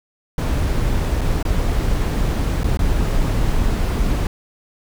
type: noise with dropouts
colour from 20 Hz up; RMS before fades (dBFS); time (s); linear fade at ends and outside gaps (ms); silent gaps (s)
brown; -18; 0.38-4.27; 2; 1.21-1.214 / 1.428-1.451 / 2.634-2.642 / 2.772-2.791
effects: none